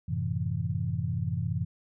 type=chord; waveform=sine; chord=F# half-diminished seventh; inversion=none; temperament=equal; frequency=92.5 / 110 / 130.81 / 164.81 Hz; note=F#2 / A2 / C3 / E3; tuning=0 / 0 / 0 / 0 cents; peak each=-33 dBFS; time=0.08-1.65 s; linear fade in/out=10 ms; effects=none